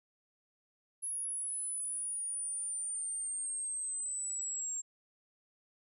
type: linear sweep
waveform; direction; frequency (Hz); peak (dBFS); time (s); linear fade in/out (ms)
sine; down; 10550 to 7459; -35; 1.02-4.82; 20
effects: none